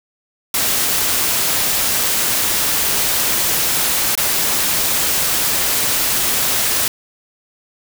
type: noise with dropouts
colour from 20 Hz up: white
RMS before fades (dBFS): -17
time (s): 0.54-6.88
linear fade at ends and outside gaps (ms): 2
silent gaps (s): 4.153-4.175
effects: none